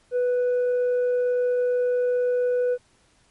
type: tone with tanh clipping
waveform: sine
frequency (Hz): 493.9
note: B4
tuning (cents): 0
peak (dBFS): -20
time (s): 0.11-2.78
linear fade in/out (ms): 50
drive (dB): 2
effects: pink hiss -61 dBFS RMS until 3.3 s + MP3 48 kbps